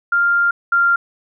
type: tone pair in turn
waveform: sine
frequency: 1397 / 1390.2 Hz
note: F6 / F6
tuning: 0 / -8 cents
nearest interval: unison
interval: 8 cents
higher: first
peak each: -12 / -11 dBFS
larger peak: second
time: 0.12-0.51 / 0.72-0.96 s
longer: first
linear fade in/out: 5 ms
effects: none